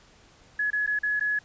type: tone with dropouts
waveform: sine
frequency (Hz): 1693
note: G#6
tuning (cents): +33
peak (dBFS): -23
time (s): 0.59-1.39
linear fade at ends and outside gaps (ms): 5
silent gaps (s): 0.704-0.73 / 0.864-0.874 / 0.99-1.032 / 1.197-1.208
effects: pink hiss -56 dBFS RMS until 1.44 s + resampled to 16000 Hz